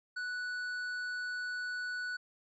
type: tone with hard clipping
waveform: sine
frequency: 1480 Hz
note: F#6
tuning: in tune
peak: -37 dBFS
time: 0.16-2.17 s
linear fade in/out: 10 ms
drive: 8 dB
effects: low-pass 7000 Hz 12 dB/octave